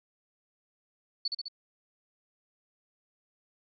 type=tone with echo; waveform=sine; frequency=4456 Hz; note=C#8; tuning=8 cents sharp; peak=-27 dBFS; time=1.25-1.28 s; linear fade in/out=5 ms; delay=68 ms; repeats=3; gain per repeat=-3 dB; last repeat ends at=1.484 s; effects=none